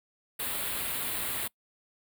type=band-stop noise; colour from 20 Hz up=white; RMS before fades=-33 dBFS; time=0.39-1.48 s; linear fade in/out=10 ms; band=4200 to 8300 Hz; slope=48 dB/octave; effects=noise-tail reverb RT60 0.1 s tail -23 dB re dry